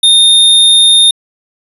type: tone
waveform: square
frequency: 3655 Hz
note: A#7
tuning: 35 cents flat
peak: -4 dBFS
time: 0.03-1.11 s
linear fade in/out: 5 ms
effects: resampled to 32000 Hz